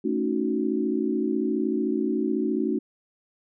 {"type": "chord", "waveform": "sine", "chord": "D# half-diminished seventh", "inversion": "second", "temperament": "equal with one note detuned", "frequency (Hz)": [221.4, 277.2, 311.1, 370], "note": ["A3", "C#4", "D#4", "F#4"], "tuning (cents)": [11, 0, 0, 0], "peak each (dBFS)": -28, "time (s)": [0.04, 2.79], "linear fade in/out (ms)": 10, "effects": []}